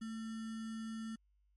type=tone with sample-and-hold; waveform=sine; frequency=222.4 Hz; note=A3; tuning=19 cents sharp; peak=-40 dBFS; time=0.01-1.16 s; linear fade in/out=10 ms; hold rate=1575 Hz; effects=added 50 Hz sine -70 dBFS peak until 1.56 s + MP3 48 kbps